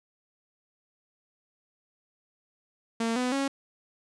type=tone with pitch steps; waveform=sawtooth; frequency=228.4 / 250.5 / 274.8 Hz; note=A#3 / B3 / C#4; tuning=-35 / +25 / -15 cents; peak=-22 dBFS; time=3-3.48 s; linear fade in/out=5 ms; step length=160 ms; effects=resampled to 22050 Hz